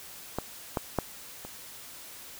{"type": "clicks", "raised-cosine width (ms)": 1, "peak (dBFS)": [-15, -13, -11, -26], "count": 4, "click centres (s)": [0.386, 0.772, 0.987, 1.45], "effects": ["white hiss -46 dBFS RMS until 2.39 s"]}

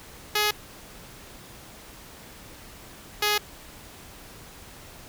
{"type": "tone pair in turn", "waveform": "5% pulse", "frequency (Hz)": [419.8, 417.7], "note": ["G#4", "G#4"], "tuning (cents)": [19, 10], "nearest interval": "unison", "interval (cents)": 9, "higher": "first", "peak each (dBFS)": -10, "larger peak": "neither", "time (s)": [[0.35, 0.51], [3.22, 3.38]], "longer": "neither", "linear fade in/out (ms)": 5, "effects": ["pink hiss -46 dBFS RMS until 5.08 s"]}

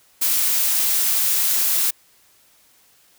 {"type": "noise", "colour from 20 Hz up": "blue", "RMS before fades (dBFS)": -19, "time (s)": [0.21, 1.91], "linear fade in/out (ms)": 10, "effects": ["white hiss -56 dBFS RMS until 3.18 s"]}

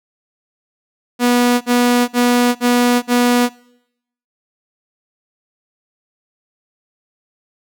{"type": "tone bursts", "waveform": "sawtooth", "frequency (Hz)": 243.7, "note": "B3", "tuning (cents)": -23, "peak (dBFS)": -7, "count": 5, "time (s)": [1.19, 3.494], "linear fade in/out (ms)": 50, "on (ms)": 420, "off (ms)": 51, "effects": ["noise-tail reverb RT60 0.8 s tail -23 dB re dry"]}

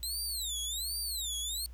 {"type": "tone with vibrato", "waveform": "20% pulse", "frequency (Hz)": 3947, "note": "B7", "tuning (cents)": -2, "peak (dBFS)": -28, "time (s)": [0.03, 1.66], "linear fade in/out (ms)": 0, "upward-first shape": "sine", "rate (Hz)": 1.3, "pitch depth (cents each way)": 290, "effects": ["added 60 Hz sine -44 dBFS peak until 1.73 s", "pink hiss -66 dBFS RMS until 1.73 s"]}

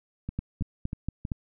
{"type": "two click trains", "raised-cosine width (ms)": 5, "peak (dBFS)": [-17, -20], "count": [5, 4], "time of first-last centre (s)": [[0.39, 1.318], [0.29, 1.252]], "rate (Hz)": [4.31, 3.12], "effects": []}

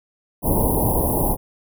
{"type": "band-stop noise", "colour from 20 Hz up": "pink", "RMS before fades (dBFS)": -19, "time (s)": [0.42, 1.37], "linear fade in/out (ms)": 50, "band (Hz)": [990, 10000], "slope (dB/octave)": 96, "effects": []}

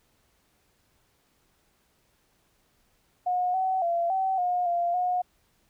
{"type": "tone with pitch steps", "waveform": "sine", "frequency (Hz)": [723, 755, 684, 764, 717, 693, 723], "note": ["F#5", "F#5", "F5", "G5", "F5", "F5", "F#5"], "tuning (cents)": [-40, 35, -36, -45, 45, -14, -40], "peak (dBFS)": -23, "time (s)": [3.26, 5.22], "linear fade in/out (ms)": 10, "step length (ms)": 280, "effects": ["pink hiss -68 dBFS RMS until 5.69 s"]}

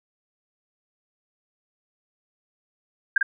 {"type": "tone with echo", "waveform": "sine", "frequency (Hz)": 1600, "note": "G6", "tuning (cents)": 35, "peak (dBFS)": -14, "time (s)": [3.16, 3.18], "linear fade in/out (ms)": 5, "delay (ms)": 49, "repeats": 1, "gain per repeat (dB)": -3, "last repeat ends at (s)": 3.229, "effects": []}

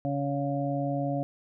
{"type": "harmonic tone", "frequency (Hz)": 140.5, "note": "C#3", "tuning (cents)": 24, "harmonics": [1, 2, 4, 5], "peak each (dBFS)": [-31, -31, -33, -34], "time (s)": [0.05, 1.23], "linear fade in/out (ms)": 0, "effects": []}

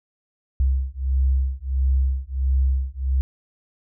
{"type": "beating tone pair", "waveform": "sine", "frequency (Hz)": [65.41, 66.91], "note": ["C2", "C2"], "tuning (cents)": [0, 39], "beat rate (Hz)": 1.5, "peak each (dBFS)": -21, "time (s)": [0.6, 3.21], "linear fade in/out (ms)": 0, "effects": []}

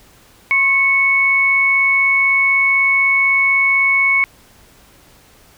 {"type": "tone pair together", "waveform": "sine", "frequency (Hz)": [1072, 2211], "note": ["C6", "C#7"], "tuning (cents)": [42, -5], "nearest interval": "octave + minor second", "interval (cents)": 1253, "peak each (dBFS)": [-22, -11], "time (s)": [0.51, 4.24], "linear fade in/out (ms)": 0, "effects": ["pink hiss -48 dBFS RMS until 5.57 s"]}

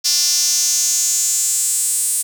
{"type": "tone with high-pass filter sweep", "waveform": "square", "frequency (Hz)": 160, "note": "D#3", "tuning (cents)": 49, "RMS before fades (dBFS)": -17, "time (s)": [0.04, 2.23], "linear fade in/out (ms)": 20, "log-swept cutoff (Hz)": [5300, 8900], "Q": 4.3, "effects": []}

